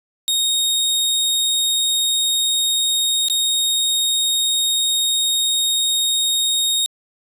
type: tone with dropouts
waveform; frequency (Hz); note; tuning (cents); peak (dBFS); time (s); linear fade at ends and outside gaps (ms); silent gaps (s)
sawtooth; 3729; A#7; 0; -13; 0.28-6.86; 0; 3.284-3.299
effects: resampled to 32000 Hz